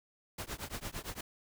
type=noise with tremolo; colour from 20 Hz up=pink; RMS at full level=-38 dBFS; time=0.38-1.21 s; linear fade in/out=5 ms; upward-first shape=triangle; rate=8.8 Hz; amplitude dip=100%; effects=none